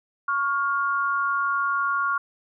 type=tone pair together; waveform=sine; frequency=1112 / 1408.4 Hz; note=C#6 / F6; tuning=+5 / +14 cents; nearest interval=major third; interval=409 cents; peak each=-24 dBFS; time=0.28-2.18 s; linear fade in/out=5 ms; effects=none